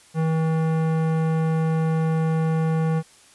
sine tone with tanh clipping, 160.5 Hz, E3, 46 cents flat, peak -21 dBFS, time 0.14-3.03 s, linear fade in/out 50 ms, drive 18 dB, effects white hiss -52 dBFS RMS until 3.34 s + resampled to 24000 Hz

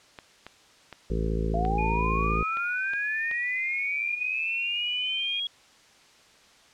clicks, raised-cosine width 0.3 ms, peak -24 dBFS, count 7, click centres 0.188 / 0.466 / 0.927 / 1.651 / 2.571 / 2.935 / 3.313 s
harmonic tone, 55 Hz, A1, in tune, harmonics 1 / 2 / 3 / 4 / 5 / 6 / 7 / 8 / 9, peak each -27 / -36 / -32 / -36 / -40 / -41 / -35 / -36 / -40 dBFS, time 1.1-2.43 s, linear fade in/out 5 ms
sine linear sweep, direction up, 666 to 3322 Hz, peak -27 dBFS, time 1.54-5.47 s, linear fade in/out 2 ms
sine tone, 2450 Hz, D#7, 27 cents flat, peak -32 dBFS, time 1.78-5.4 s, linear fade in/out 5 ms
effects white hiss -56 dBFS RMS until 6.73 s + low-pass 6000 Hz 12 dB/octave

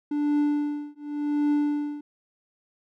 triangle tone with tremolo, 293.6 Hz, D4, in tune, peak -17 dBFS, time 0.11-2.01 s, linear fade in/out 5 ms, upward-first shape triangle, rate 0.89 Hz, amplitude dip 100%, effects none

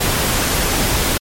pink noise, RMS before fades -17 dBFS, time 0-1.18 s, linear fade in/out 10 ms, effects MP3 64 kbps

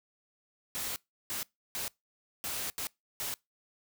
white noise bursts at uneven times, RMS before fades -36 dBFS, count 6, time 0.75-0.96 / 1.3-1.43 / 1.75-1.88 / 2.44-2.7 / 2.78-2.87 / 3.2-3.34 s, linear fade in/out 0 ms, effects noise-tail reverb RT60 0.2 s tail -24 dB re dry

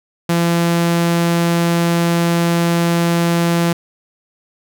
sawtooth tone, 170 Hz, F3, 46 cents flat, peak -9 dBFS, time 0.29-3.73 s, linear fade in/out 5 ms, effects none

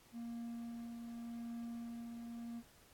triangle tone with tremolo, 233.8 Hz, A#3, 5 cents sharp, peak -40 dBFS, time 0.12-2.63 s, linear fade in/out 50 ms, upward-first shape triangle, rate 0.85 Hz, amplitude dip 35%, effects pink hiss -65 dBFS RMS until 2.93 s + AAC 64 kbps

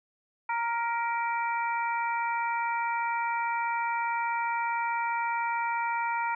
harmonic tone with a mistuned harmonic, 466.2 Hz, A#4, in tune, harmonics 2 / 3 / 4 / 5, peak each -28 / -35 / -39 / -36 dBFS, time 0.49-6.35 s, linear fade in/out 5 ms, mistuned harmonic 4, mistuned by +27 cents, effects none

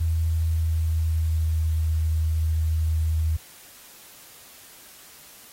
sine tone with pitch glide, 81.6 to 79.6 Hz, E2 to D#2, -17 to +40 cents, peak -20 dBFS, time 0-3.37 s, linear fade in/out 10 ms, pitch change -43 cents, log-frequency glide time 0.12-1.74 s, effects white hiss -48 dBFS RMS until 5.52 s + AAC 48 kbps

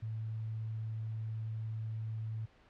sine tone, 110.5 Hz, A2, 8 cents sharp, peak -36 dBFS, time 0.02-2.46 s, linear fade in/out 10 ms, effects pink hiss -64 dBFS RMS until 2.69 s + low-pass 3000 Hz 12 dB/octave

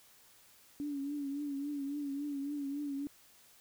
sine tone with vibrato, 284.4 Hz, C#4, 45 cents sharp, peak -35 dBFS, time 0.8-3.07 s, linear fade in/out 0 ms, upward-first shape triangle, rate 3.6 Hz, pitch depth 71 cents each way, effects white hiss -62 dBFS RMS until 3.6 s

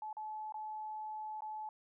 sine tone with dropouts, 861 Hz, A5, 38 cents flat, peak -40 dBFS, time 0.02-1.69 s, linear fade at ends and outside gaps 2 ms, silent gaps 0.129-0.168 / 0.523-0.542 / 1.407-1.42 s, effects none

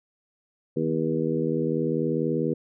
harmonic tone with a mistuned harmonic, 80.2 Hz, E2, 47 cents flat, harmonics 2 / 3 / 4 / 5 / 6, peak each -29 / -29 / -29 / -29 / -29 dBFS, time 0.76-2.54 s, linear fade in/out 10 ms, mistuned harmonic 2, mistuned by -45 cents, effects none

